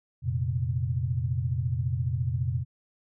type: chord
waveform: sine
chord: F suspended fourth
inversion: none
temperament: just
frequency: 87.31 / 116.41 / 130.96 Hz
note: F2 / Bb2 / C3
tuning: 0 / -2 / +2 cents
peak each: -31 / -29 / -29 dBFS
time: 0.22-2.65 s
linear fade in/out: 50 ms
effects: none